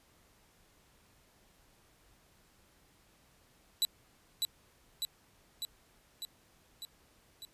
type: tone with echo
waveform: sawtooth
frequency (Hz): 3951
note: B7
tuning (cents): 0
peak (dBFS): -23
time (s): 3.82-3.85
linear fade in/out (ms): 0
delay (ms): 600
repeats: 6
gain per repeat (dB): -3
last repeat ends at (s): 7.45
effects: pink hiss -66 dBFS RMS until 7.53 s + resampled to 32000 Hz